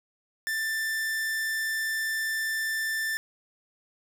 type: tone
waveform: 45% pulse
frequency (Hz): 1775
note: A6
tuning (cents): +15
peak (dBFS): -27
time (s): 0.47-3.17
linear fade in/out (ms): 0
effects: none